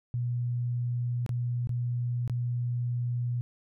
sine tone with dropouts, 121.4 Hz, B2, 29 cents flat, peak -27 dBFS, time 0.14-3.41 s, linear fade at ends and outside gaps 0 ms, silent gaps 1.263-1.292 / 1.672-1.693 / 2.277-2.297 s, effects none

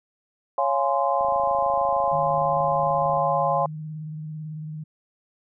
sine chord, Db major seventh, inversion none, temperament just, 554.4 / 693 / 831.5 / 1039.4 Hz, Db5 / F5 / Ab5 / C6, 0 / -14 / +2 / -12 cents, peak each -25 dBFS, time 0.58-3.66 s, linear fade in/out 2 ms
click train, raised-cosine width 3 ms, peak -32 dBFS, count 53, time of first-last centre 1.21-3.172 s, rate 26.5 Hz
sine tone with vibrato, 154.7 Hz, D#3, 10 cents flat, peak -31 dBFS, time 2.12-4.84 s, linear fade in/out 10 ms, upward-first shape square, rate 18 Hz, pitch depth 26 cents each way
effects none

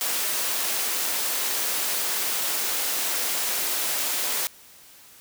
white high-pass noise, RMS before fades -26 dBFS, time 0.01-4.47 s, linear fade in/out 0 ms, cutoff 310 Hz, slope 12 dB/octave, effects white hiss -50 dBFS RMS until 5.2 s

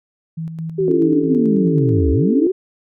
sine tone with tremolo, 162.2 Hz, E3, 28 cents flat, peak -22 dBFS, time 0.37-2.01 s, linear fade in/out 10 ms, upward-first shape square, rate 4.6 Hz, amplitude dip 45%
sine linear two-way sweep, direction down then up, 392 to 66.6 to 392 Hz, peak -14 dBFS, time 0.78-2.52 s, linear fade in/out 10 ms, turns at 2.11 s
sine chord, A dominant seventh, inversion first, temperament equal, 277.2 / 329.6 / 392 / 440 Hz, C#4 / E4 / G4 / A4, 0 / 0 / 0 / 0 cents, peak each -19 / -23 / -24 / -21 dBFS, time 0.88-2.47 s, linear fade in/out 2 ms
effects none

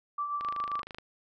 sine tone with tremolo, 1166 Hz, D6, 13 cents flat, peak -28 dBFS, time 0.18-0.82 s, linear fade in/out 5 ms, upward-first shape triangle, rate 7.5 Hz, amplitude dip 55%
click train, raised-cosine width 0.3 ms, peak -25 dBFS, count 16, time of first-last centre 0.41-0.985 s, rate 26.1 Hz
effects none

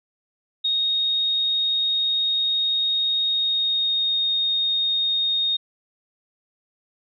sine tone with pitch glide, 3729 to 3705 Hz, A#7 to A#7, 0 to -11 cents, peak -19 dBFS, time 0.64-5.57 s, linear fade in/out 10 ms, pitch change -11 cents, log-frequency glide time 3.26-4.22 s, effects none

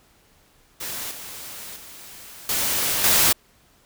white noise with level steps, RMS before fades -31 / -37 / -42 / -23 / -17 dBFS, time 0.8-3.33 s, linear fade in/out 10 ms, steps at 1.11 / 1.76 / 2.49 / 3.04 s, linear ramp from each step 2 ms, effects pink hiss -58 dBFS RMS until 3.85 s

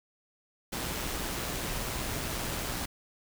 pink noise with amplitude modulation, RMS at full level -33 dBFS, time 0.72-2.86 s, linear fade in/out 10 ms, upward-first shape sine, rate 122 Hz, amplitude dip 30%, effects none

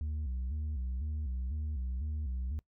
sine tone with vibrato, 69.3 Hz, C#2, in tune, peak -30 dBFS, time 0.01-2.59 s, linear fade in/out 0 ms, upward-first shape square, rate 2 Hz, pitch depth 160 cents each way, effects noise-tail reverb RT60 0.1 s tail -23 dB re dry + tanh soft clip ceiling -32 dBFS

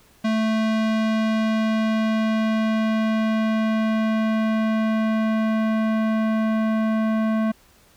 square tone with low-pass filter sweep, 220 Hz, A3, in tune, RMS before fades -21 dBFS, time 0.24-7.52 s, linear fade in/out 10 ms, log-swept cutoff 4300 to 1600 Hz, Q 0.75, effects pink hiss -55 dBFS RMS until 7.96 s

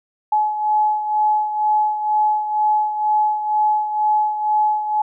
sine beating tone pair, 850 / 852.1 Hz, G#5 / G#5, +40 / +44 cents, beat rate 2.1 Hz, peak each -16 / -23 dBFS, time 0.32-5.02 s, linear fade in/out 5 ms, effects none

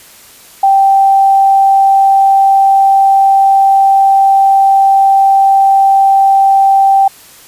sine tone, 782 Hz, G5, 4 cents flat, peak -4 dBFS, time 0.63-7.08 s, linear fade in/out 5 ms, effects white hiss -38 dBFS RMS until 7.47 s + resampled to 32000 Hz

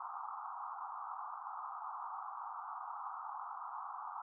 white band-pass noise, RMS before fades -45 dBFS, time 0-4.22 s, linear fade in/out 5 ms, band 760 to 1300 Hz, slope 96 dB/octave, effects none

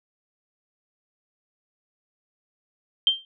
sine tone with exponential decay, 3154 Hz, G7, 10 cents sharp, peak -12 dBFS, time 3.07-3.25 s, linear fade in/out 1 ms, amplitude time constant 37 ms, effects none

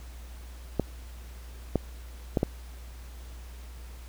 clicks, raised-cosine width 2 ms, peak -10 dBFS, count 4, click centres 0.797 / 1.757 / 2.372 / 2.431 s, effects added 60 Hz sine -41 dBFS peak until 4.08 s + pink hiss -53 dBFS RMS until 4.08 s

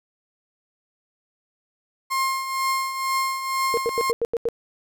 35% pulse tone with tremolo, 1064 Hz, C6, 29 cents sharp, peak -18 dBFS, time 2.1-4.12 s, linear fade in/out 20 ms, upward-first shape triangle, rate 2.1 Hz, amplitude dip 65%
sine tone bursts, 466.2 Hz, A#4, in tune, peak -19 dBFS, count 7, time 3.74-4.487 s, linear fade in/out 0 ms, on 33 ms, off 86 ms
effects none

